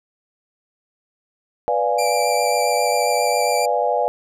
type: chord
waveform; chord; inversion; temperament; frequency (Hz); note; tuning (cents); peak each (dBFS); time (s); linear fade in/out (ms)
sine; B diminished seventh; none; equal; 493.9 / 587.3 / 698.5 / 830.6; B4 / D5 / F5 / Ab5; 0 / 0 / 0 / 0; -22; 1.68-4.08; 0
type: tone with vibrato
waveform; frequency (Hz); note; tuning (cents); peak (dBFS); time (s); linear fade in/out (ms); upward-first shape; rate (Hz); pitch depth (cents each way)
15% pulse; 2351; D7; +1; -17; 1.98-3.66; 10; triangle; 7.4; 21
effects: none